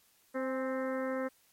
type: harmonic tone with a mistuned harmonic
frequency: 261.6 Hz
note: C4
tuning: in tune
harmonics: 1 / 2 / 3 / 4 / 5 / 6 / 7 / 8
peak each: -36 / -34 / -49 / -45 / -44 / -47 / -46 / -52 dBFS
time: 0.34-1.29 s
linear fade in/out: 20 ms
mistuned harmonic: 3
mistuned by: +51 cents
effects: white hiss -67 dBFS RMS until 1.52 s + MP3 64 kbps